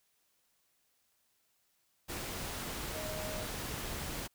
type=tone in noise; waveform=sine; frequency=622 Hz; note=D#5; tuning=1 cent flat; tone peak=-42 dBFS; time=2.94-3.45 s; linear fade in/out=20 ms; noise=pink; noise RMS=-40 dBFS; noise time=2.08-4.28 s; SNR=-5 dB; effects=white hiss -75 dBFS RMS until 4.34 s